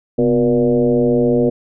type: tone with frequency modulation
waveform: sine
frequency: 362.6 Hz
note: F#4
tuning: 35 cents flat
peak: -11 dBFS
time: 0.18-1.5 s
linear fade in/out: 10 ms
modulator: 114 Hz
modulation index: 1.7
effects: none